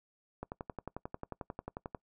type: click train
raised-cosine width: 1 ms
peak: -25 dBFS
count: 18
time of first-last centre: 0.43-1.948 s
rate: 11.2 Hz
effects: noise-tail reverb RT60 0.1 s tail -23 dB re dry